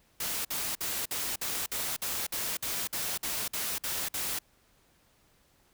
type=noise bursts; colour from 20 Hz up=white; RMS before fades=-33 dBFS; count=14; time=0.2-4.389 s; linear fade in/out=5 ms; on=250 ms; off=53 ms; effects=pink hiss -66 dBFS RMS until 5.73 s